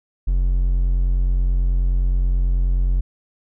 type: tone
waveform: triangle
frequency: 44.7 Hz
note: F1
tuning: 41 cents sharp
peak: -13 dBFS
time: 0.27-3.01 s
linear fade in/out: 10 ms
effects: none